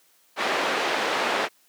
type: band-pass noise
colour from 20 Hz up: pink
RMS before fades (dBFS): -25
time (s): 0.36-1.49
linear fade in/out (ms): 50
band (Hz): 420 to 3100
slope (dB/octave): 12
effects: white hiss -61 dBFS RMS until 1.68 s + high-pass 200 Hz 12 dB/octave